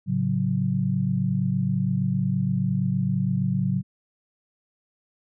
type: chord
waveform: sine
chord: F# minor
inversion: first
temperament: equal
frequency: 110 / 138.59 / 185 Hz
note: A2 / C#3 / F#3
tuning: 0 / 0 / 0 cents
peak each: -28 / -25 / -24 dBFS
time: 0.06-3.83 s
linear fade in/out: 50 ms
effects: none